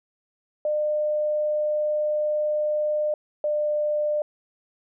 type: tone pair in turn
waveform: sine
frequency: 603 / 598.8 Hz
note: D5 / D5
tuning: +46 / +33 cents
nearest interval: unison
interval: 13 cents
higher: first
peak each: -21 dBFS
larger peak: neither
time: 0.65-3.14 / 3.44-4.22 s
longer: first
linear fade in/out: 2 ms
effects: none